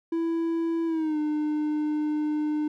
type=tone with pitch glide; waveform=triangle; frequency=331.3 to 302.1 Hz; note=E4 to D4; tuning=+9 to +49 cents; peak=-22 dBFS; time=0.12-2.68 s; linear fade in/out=5 ms; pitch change=-160 cents; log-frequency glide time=0.86-1.18 s; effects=none